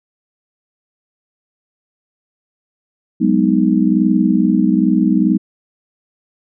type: chord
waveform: sine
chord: G# minor seventh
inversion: third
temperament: just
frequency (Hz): 186.89 / 207.7 / 249.2 / 311.5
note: F#3 / G#3 / B3 / D#4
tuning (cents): +18 / 0 / +16 / +2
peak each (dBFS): -16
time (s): 3.2-5.38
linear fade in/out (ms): 20
effects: none